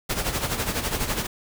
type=noise with tremolo; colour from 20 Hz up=pink; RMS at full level=-24 dBFS; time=0.09-1.27 s; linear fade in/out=10 ms; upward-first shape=sine; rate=12 Hz; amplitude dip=65%; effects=none